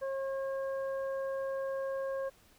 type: harmonic tone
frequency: 540 Hz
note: C#5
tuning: 45 cents flat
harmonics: 1 / 2 / 3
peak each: -33 / -45 / -48 dBFS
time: 0.01-2.3 s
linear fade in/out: 20 ms
effects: pink hiss -63 dBFS RMS until 2.58 s